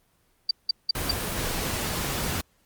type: tone bursts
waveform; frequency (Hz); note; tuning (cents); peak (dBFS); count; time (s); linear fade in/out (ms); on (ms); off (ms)
sine; 4664; D8; -13; -18; 4; 0.49-1.11; 5; 20; 180
type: noise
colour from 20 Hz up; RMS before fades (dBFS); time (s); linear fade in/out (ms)
pink; -29; 0.95-2.41; 2
effects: pink hiss -66 dBFS RMS until 2.65 s + Opus 24 kbps